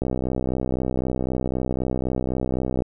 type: click train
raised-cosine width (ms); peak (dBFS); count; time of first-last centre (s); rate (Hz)
2; -11; 180; 0.02-2.821; 63.9
effects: none